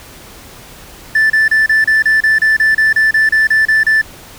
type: tone bursts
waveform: triangle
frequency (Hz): 1760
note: A6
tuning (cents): 0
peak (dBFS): -5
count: 16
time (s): 1.15-4.015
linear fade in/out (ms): 5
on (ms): 150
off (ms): 31
effects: tanh soft clip ceiling -2 dBFS + pink hiss -36 dBFS RMS until 4.38 s